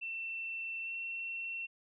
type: tone with pitch glide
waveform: sine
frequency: 2687 to 2712 Hz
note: E7 to E7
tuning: +33 to +49 cents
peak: -37 dBFS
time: 0.01-1.67 s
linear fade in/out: 20 ms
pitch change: +16 cents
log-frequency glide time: 0.83-0.93 s
effects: none